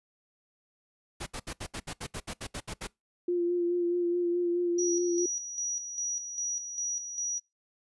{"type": "noise bursts", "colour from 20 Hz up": "pink", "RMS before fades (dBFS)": -37, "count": 13, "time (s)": [1.2, 2.873], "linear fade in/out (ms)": 10, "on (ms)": 65, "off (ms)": 69}
{"type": "tone with vibrato", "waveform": "sine", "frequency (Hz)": 349.2, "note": "F4", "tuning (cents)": 0, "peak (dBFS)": -25, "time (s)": [3.28, 5.26], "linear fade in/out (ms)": 5, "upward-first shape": "sine", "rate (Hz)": 4.7, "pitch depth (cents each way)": 23}
{"type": "tone with tremolo", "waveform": "sine", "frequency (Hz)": 5810, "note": "F#8", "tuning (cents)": -32, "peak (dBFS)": -29, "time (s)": [4.78, 7.4], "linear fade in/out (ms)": 10, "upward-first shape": "square", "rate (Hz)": 2.5, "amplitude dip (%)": 55}
{"effects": ["noise-tail reverb RT60 0.2 s tail -24 dB re dry", "resampled to 24000 Hz"]}